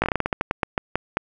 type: slowing click train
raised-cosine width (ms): 0.5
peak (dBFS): -5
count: 15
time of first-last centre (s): 0.02-1.17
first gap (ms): 18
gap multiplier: 1.21
effects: none